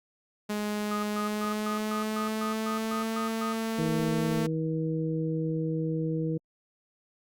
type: tone with pitch glide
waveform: sawtooth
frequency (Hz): 209.2 to 224.2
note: G#3 to A3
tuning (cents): +13 to +33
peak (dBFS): -25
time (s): 0.49-4.47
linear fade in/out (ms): 10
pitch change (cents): +120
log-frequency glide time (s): 1.1-3.18
type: tone bursts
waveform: sine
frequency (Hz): 1244.5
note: D#6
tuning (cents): 0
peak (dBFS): -32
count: 11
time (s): 0.91-3.53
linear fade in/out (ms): 5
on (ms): 120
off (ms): 130
type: harmonic tone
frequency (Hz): 159.8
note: D#3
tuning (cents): +47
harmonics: 1 / 2 / 3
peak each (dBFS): -29 / -32 / -34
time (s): 3.78-6.38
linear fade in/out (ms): 10
effects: Opus 48 kbps